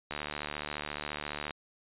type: click train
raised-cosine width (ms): 0.3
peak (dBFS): -19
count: 105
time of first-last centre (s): 0.11-1.508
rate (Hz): 74.4
effects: resampled to 8000 Hz